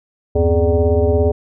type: tone with frequency modulation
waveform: sine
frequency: 247.8 Hz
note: B3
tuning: 6 cents sharp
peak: -11 dBFS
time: 0.35-1.32 s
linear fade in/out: 10 ms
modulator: 171 Hz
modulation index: 2
effects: none